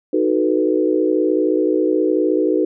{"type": "chord", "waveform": "sine", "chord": "B dominant seventh", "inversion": "first", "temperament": "equal", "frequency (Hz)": [311.1, 370, 440, 493.9], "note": ["D#4", "F#4", "A4", "B4"], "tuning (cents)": [0, 0, 0, 0], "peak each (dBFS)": [-18, -19, -21, -21], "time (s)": [0.13, 2.65], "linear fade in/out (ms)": 5, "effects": []}